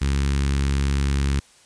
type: tone with notch filter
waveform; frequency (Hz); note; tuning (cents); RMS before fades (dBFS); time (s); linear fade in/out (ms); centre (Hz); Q
sawtooth; 69.3; C#2; 0; -21; 0.01-1.4; 10; 640; 0.54
effects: white hiss -53 dBFS RMS until 1.65 s + resampled to 22050 Hz